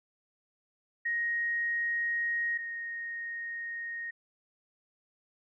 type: tone pair in turn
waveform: sine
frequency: 1875 / 1862 Hz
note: A#6 / A#6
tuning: +10 / -2 cents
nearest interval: unison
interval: 12 cents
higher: first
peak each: -28 / -35 dBFS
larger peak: first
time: 1.05-2.58 / 2.58-4.11 s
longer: neither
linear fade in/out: 10 ms
effects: none